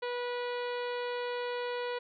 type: harmonic tone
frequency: 488 Hz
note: B4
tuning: 21 cents flat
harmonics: 1 / 2 / 3 / 4 / 5 / 6 / 7 / 8 / 9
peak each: -34 / -40 / -44 / -46 / -48 / -50 / -51 / -52 / -53 dBFS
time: 0.02-1.99 s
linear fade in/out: 10 ms
effects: none